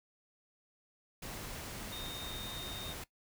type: tone in noise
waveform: sine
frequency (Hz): 3687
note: A#7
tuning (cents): -20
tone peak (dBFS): -43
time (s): 1.92-2.93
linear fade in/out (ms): 5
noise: pink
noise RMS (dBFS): -44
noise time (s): 1.22-3.04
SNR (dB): -2
effects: noise-tail reverb RT60 0.1 s tail -18 dB re dry